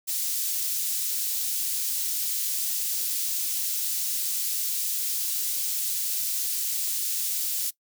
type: high-pass noise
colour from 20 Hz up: white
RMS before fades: -28 dBFS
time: 0.07-7.71 s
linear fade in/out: 20 ms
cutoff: 4600 Hz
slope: 12 dB/octave
effects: noise-tail reverb RT60 0.1 s tail -20 dB re dry